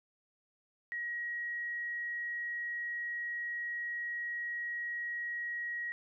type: tone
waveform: sine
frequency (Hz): 1900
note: A#6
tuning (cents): +33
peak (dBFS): -35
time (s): 0.92-5.92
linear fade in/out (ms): 0
effects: none